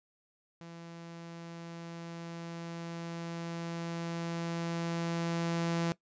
sawtooth tone with level ramp, 168.3 Hz, E3, 36 cents sharp, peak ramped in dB -42 to -25 dBFS, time 0.61-5.92 s, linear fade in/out 0 ms, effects noise-tail reverb RT60 0.1 s tail -19 dB re dry + resampled to 16000 Hz

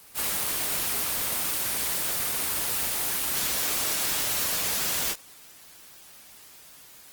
white noise, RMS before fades -27 dBFS, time 0.14-5.16 s, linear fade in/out 50 ms, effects white hiss -50 dBFS RMS until 7.12 s + Opus 24 kbps

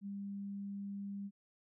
sine tone, 199.7 Hz, G3, 32 cents sharp, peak -40 dBFS, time 0.01-1.31 s, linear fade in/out 50 ms, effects none

